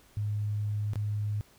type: tone with dropouts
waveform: sine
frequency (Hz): 104.5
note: G#2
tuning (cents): +11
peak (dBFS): -28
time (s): 0.17-1.41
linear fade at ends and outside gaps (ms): 0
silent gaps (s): 0.934-0.957
effects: pink hiss -60 dBFS RMS until 1.58 s